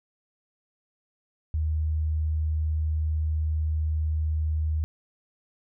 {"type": "tone", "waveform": "sine", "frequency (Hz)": 77.8, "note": "D#2", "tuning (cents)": 0, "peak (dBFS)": -23, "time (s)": [1.54, 4.84], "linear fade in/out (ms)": 0, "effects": []}